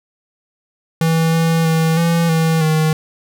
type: tone with pitch steps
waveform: square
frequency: 163 / 164.2 / 161.8 / 167.9 / 162 / 156.8 Hz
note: E3 / E3 / E3 / E3 / E3 / D#3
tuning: -19 / -6 / -32 / +32 / -30 / +14 cents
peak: -13 dBFS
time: 1.01-2.93 s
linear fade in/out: 2 ms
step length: 320 ms
effects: none